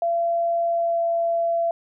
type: tone with pitch glide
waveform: sine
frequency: 680 to 675.3 Hz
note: F5 to E5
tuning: -46 to +42 cents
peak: -19 dBFS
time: 0.02-1.71 s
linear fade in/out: 2 ms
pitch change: -12 cents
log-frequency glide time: 0.67-1.05 s
effects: none